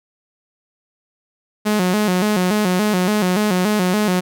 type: tone with vibrato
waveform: sawtooth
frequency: 196 Hz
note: G3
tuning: in tune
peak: -11 dBFS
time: 1.65-4.21 s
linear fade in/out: 20 ms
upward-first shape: square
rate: 3.5 Hz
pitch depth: 130 cents each way
effects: none